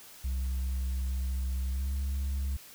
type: tone with pitch glide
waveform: sine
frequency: 64.9 to 68.21 Hz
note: C2 to C#2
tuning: -13 to -27 cents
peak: -26 dBFS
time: 0.24-2.57 s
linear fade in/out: 10 ms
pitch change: +86 cents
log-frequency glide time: 1.71-1.92 s
effects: tanh soft clip ceiling -28 dBFS + white hiss -51 dBFS RMS until 2.74 s